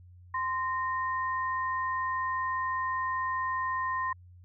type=tone pair together; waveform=sine; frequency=1039.1 / 1845 Hz; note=C6 / A#6; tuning=-12 / -18 cents; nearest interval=minor seventh; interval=994 cents; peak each=-29 / -35 dBFS; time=0.34-4.13 s; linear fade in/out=5 ms; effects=added 89 Hz sine -50 dBFS peak until 4.44 s